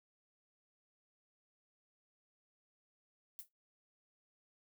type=noise with exponential decay; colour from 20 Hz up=violet; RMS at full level=-43 dBFS; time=3.39-3.49 s; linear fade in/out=0 ms; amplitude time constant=20 ms; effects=noise-tail reverb RT60 0.2 s tail -23 dB re dry